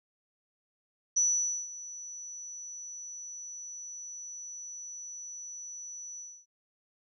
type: tone with ADSR envelope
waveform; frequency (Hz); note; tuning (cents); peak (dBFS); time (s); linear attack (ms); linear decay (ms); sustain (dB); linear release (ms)
sine; 5930; F#8; +3; -22; 1.16-6.46; 12; 500; -18; 270
effects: none